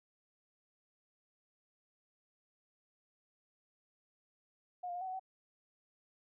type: tone with pitch steps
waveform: sine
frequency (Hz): 720 / 701 / 714 / 757 / 744 / 758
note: F#5 / F5 / F5 / F#5 / F#5 / F#5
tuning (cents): -47 / +6 / +38 / +39 / +9 / +42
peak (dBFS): -38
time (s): 4.83-5.196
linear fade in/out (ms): 10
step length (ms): 61
effects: none